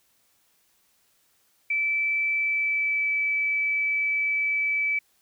sine tone with pitch glide, 2319 to 2304 Hz, D7 to D7, -22 to -34 cents, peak -22 dBFS, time 1.7-4.99 s, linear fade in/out 5 ms, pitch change -12 cents, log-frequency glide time 2.34-3.1 s, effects white hiss -66 dBFS RMS until 5.21 s

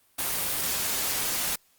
white noise, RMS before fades -28 dBFS, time 0.18-1.56 s, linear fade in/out 10 ms, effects white hiss -64 dBFS RMS until 1.78 s + Opus 32 kbps

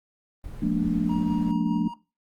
brown noise, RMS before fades -38 dBFS, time 0.44-1.51 s, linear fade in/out 0 ms
sine chord, Bb dominant seventh, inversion second, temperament equal with one note detuned, 174.61 / 213 / 233.1 / 293.7 Hz, F3 / Ab3 / Bb3 / D4, 0 / +44 / 0 / 0 cents, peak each -27 dBFS, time 0.62-1.88 s, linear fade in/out 5 ms
triangle tone with tremolo, 946 Hz, A#5, 25 cents sharp, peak -31 dBFS, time 1.09-1.94 s, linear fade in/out 5 ms, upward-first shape triangle, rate 5 Hz, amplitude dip 60%
effects noise-tail reverb RT60 0.3 s tail -20 dB re dry + Opus 24 kbps

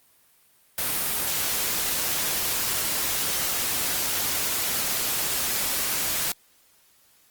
white noise, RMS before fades -26 dBFS, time 0.78-6.32 s, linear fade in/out 2 ms, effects white hiss -60 dBFS RMS until 7.3 s + Opus 32 kbps

